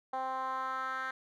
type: tone with band-pass filter sweep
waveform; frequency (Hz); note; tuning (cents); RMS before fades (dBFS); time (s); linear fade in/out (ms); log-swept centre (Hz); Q
10% pulse; 261.6; C4; 0; -36; 0.13-1.11; 5; 800 to 1600; 3.1
effects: none